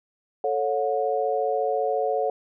sine chord, F# minor, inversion first, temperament equal with one note detuned, 440 / 554.4 / 723.5 Hz, A4 / C#5 / F#5, 0 / 0 / -39 cents, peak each -26 dBFS, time 0.44-2.3 s, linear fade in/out 2 ms, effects none

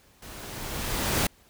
pink noise with level ramp, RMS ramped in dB -44 to -23 dBFS, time 0.22-1.27 s, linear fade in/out 5 ms, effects pink hiss -59 dBFS RMS until 1.49 s

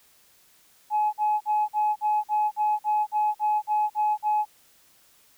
sine tone bursts, 847 Hz, G#5, 34 cents sharp, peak -19 dBFS, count 13, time 0.9-4.454 s, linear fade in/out 50 ms, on 230 ms, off 47 ms, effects tanh soft clip ceiling -16 dBFS + white hiss -59 dBFS RMS until 5.37 s

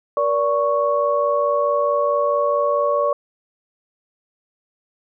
sine tone cluster, 474.4 / 579 / 1109 Hz, A#4 / D5 / C#6, +30 / -25 / 0 cents, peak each -24 / -18 / -21 dBFS, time 0.17-3.13 s, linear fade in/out 2 ms, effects none

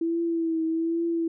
sine tone with vibrato, 329.6 Hz, E4, in tune, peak -23 dBFS, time 0.01-1.28 s, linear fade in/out 5 ms, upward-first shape triangle, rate 1.2 Hz, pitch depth 45 cents each way, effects none

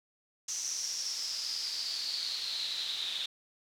pink noise with band-pass filter sweep, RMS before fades -36 dBFS, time 0.48-3.26 s, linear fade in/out 5 ms, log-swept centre 6100 to 3600 Hz, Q 8.8, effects none

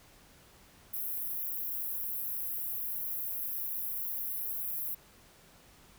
white high-pass noise, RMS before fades -36 dBFS, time 0.93-4.95 s, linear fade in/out 10 ms, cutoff 11000 Hz, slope 96 dB/octave, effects pink hiss -59 dBFS RMS until 5.98 s

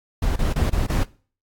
brown noise bursts, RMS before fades -20 dBFS, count 5, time 0.22-1.036 s, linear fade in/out 5 ms, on 140 ms, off 29 ms, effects noise-tail reverb RT60 0.4 s tail -20 dB re dry + AAC 64 kbps

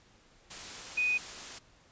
sine tone in noise, 2489 Hz, D#7, in tune, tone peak -26 dBFS, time 0.97-1.18 s, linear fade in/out 10 ms, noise white, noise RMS -43 dBFS, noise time 0.5-1.59 s, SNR +14 dB, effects pink hiss -62 dBFS RMS until 1.91 s + resampled to 16000 Hz

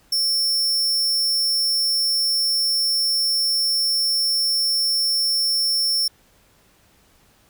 40% pulse tone, 5400 Hz, E8, 41 cents sharp, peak -17 dBFS, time 0.12-6.08 s, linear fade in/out 5 ms, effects pink hiss -57 dBFS RMS until 7.49 s

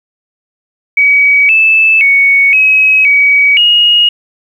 sine tone with pitch steps, 2267 / 2627 / 2225 / 2550 / 2266 / 2873 Hz, C#7 / E7 / C#7 / D#7 / C#7 / F7, +38 / -7 / +6 / +42 / +37 / +48 cents, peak -4 dBFS, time 0.97-4.09 s, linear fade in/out 5 ms, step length 520 ms, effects 7-bit

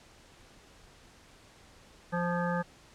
harmonic tone with a mistuned harmonic, 174.61 Hz, F3, in tune, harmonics 1 / 3 / 5 / 7 / 9 / 10, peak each -31 / -34 / -36 / -38 / -40 / -41 dBFS, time 2.12-2.63 s, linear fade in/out 20 ms, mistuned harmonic 10, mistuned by -52 cents, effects pink hiss -57 dBFS RMS until 2.94 s + low-pass 8000 Hz 12 dB/octave

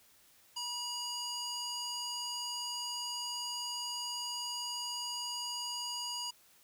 square tone with band-pass filter, 965 Hz, B5, 40 cents flat, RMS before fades -39 dBFS, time 0.56-6.31 s, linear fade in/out 10 ms, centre 5200 Hz, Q 1.5, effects white hiss -64 dBFS RMS until 6.63 s

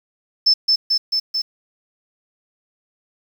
sine tone with echo, 5270 Hz, E8, 1 cent flat, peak -10 dBFS, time 0.46-0.54 s, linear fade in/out 10 ms, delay 220 ms, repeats 4, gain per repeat -2 dB, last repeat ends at 1.42 s, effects 7-bit

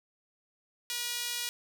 sawtooth tone with high-pass filter, 481.4 Hz, B4, 44 cents flat, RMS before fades -35 dBFS, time 0.9-1.49 s, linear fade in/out 0 ms, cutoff 3200 Hz, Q 0.92, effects none

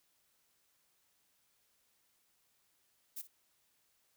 violet noise with echo, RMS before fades -43 dBFS, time 3.16-3.22 s, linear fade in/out 10 ms, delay 56 ms, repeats 1, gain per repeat -15 dB, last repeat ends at 3.276 s, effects white hiss -75 dBFS RMS until 4.16 s

